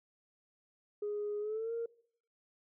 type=tone with pitch glide; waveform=sine; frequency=415.3 to 463.5 Hz; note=G#4 to A#4; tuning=0 to -10 cents; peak=-33 dBFS; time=1.02-1.86 s; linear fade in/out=5 ms; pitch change=+190 cents; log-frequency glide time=1.4-1.73 s; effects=noise-tail reverb RT60 0.6 s tail -21 dB re dry + tanh soft clip ceiling -30 dBFS